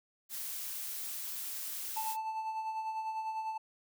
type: noise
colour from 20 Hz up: blue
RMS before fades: -40 dBFS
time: 0.29-2.17 s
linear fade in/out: 50 ms
type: tone with tremolo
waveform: triangle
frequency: 880 Hz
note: A5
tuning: in tune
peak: -31 dBFS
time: 1.96-3.58 s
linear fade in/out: 10 ms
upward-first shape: sine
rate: 10 Hz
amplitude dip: 45%
effects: none